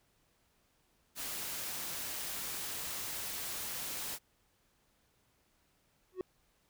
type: noise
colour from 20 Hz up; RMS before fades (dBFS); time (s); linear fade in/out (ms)
white; -40; 1.15-4.19; 50
type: tone with exponential growth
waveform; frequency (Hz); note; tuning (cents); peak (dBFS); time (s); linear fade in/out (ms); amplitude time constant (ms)
triangle; 370; F#4; 0; -28; 6.12-6.21; 1; 18
effects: pink hiss -73 dBFS RMS until 6.69 s